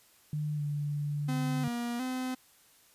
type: tone with pitch glide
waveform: sine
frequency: 150.3 to 146.36 Hz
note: D3 to D3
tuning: +40 to -6 cents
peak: -30 dBFS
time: 0.33-1.68 s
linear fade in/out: 2 ms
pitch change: -46 cents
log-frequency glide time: 0.55-0.62 s
type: tone with vibrato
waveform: 45% pulse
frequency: 247.1 Hz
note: B3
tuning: 1 cent sharp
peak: -32 dBFS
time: 1.28-2.35 s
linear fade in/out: 10 ms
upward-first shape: square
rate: 1.4 Hz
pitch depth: 62 cents each way
effects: white hiss -62 dBFS RMS until 2.94 s + resampled to 32000 Hz